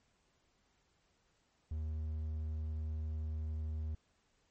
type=tone; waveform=triangle; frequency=77.78 Hz; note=D#2; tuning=in tune; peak=-34 dBFS; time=1.71-3.95 s; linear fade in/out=5 ms; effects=pink hiss -75 dBFS RMS until 4.5 s + MP3 32 kbps